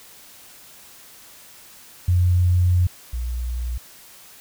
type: tone pair in turn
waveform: sine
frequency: 89.3 / 60.43 Hz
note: F2 / B1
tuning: +39 / -37 cents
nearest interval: perfect fifth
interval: 676 cents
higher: first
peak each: -14 / -23 dBFS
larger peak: first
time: 2.08-2.87 / 3.13-3.78 s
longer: first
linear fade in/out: 5 ms
effects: white hiss -46 dBFS RMS until 4.4 s